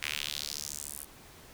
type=tone with high-pass filter sweep; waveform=sawtooth; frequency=73.7 Hz; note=D2; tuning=7 cents sharp; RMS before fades=-38 dBFS; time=0.02-1.05 s; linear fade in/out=10 ms; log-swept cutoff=2200 to 11000 Hz; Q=2.4; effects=pink hiss -53 dBFS RMS until 1.53 s